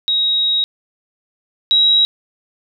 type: tone pair in turn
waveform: sine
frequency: 3800 / 3849 Hz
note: A#7 / B7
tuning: +33 / -45 cents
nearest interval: unison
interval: 22 cents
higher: second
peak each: -13 / -9 dBFS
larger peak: second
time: 0.08-0.64 / 1.71-2.05 s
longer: first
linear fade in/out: 0 ms
effects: none